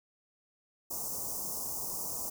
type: band-stop noise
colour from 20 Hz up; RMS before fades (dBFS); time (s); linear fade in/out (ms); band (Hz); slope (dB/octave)
white; -37; 0.9-2.3; 10; 1100 to 5400; 48
effects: none